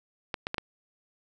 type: clicks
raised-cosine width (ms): 0.3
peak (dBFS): -14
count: 4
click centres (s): 0.342 / 0.469 / 0.544 / 0.582
effects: none